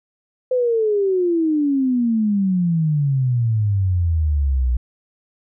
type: exponential sweep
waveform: sine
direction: down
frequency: 515 to 59.4 Hz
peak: -15 dBFS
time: 0.51-4.77 s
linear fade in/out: 5 ms
effects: none